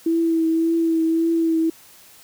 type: tone with vibrato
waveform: sine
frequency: 327.9 Hz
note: E4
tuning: 9 cents flat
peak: -16 dBFS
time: 0.06-1.7 s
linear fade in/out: 5 ms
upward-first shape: triangle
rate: 1.8 Hz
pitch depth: 27 cents each way
effects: white hiss -48 dBFS RMS until 2.23 s